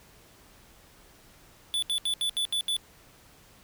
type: tone bursts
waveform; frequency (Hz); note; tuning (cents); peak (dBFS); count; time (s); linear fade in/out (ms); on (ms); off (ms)
square; 3471; A7; -24; -26; 7; 1.74-2.766; 0; 84; 73
effects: pink hiss -56 dBFS RMS until 3.63 s